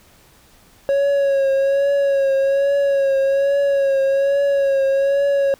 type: tone with vibrato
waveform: triangle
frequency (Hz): 552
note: C#5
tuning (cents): -7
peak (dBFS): -12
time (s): 0.89-5.54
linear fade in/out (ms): 0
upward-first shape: triangle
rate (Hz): 1.2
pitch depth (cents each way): 40
effects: pink hiss -51 dBFS RMS until 5.59 s